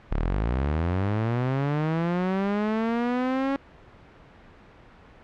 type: linear sweep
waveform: sawtooth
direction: up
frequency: 32.39 to 277.1 Hz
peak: -19 dBFS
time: 0.11-3.56 s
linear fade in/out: 0 ms
effects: pink hiss -50 dBFS RMS until 5.23 s + low-pass 2000 Hz 12 dB/octave